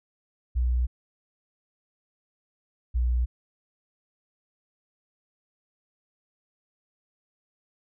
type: tone pair in turn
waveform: sine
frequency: 61.3 / 60.67 Hz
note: B1 / B1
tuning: -12 / -30 cents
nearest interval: unison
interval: 18 cents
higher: first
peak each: -21 dBFS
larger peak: neither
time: 0.55-0.87 / 2.94-3.26 s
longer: neither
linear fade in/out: 20 ms
effects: none